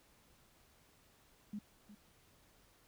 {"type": "tone with echo", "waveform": "sine", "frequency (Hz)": 207.7, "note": "G#3", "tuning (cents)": 0, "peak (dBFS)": -40, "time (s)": [1.53, 1.59], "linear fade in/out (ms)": 5, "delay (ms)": 360, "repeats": 1, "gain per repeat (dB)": -13, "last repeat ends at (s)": 1.95, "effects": ["pink hiss -68 dBFS RMS until 2.87 s"]}